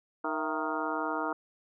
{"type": "harmonic tone with a mistuned harmonic", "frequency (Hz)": 155.8, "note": "D#3", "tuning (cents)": 3, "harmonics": [2, 3, 4, 5, 6, 7, 8, 9], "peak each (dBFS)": [-36, -39, -38, -40, -36, -41, -37, -38], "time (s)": [0.24, 1.33], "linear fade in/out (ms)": 5, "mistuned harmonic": 4, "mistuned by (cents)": 110, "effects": []}